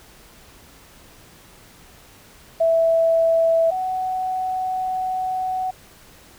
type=tone pair in turn; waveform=sine; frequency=658 / 746 Hz; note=E5 / F#5; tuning=-3 / +14 cents; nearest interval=major second; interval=217 cents; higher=second; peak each=-14 / -21 dBFS; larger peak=first; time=2.6-3.71 / 3.71-5.71 s; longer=second; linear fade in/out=10 ms; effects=pink hiss -48 dBFS RMS until 6.38 s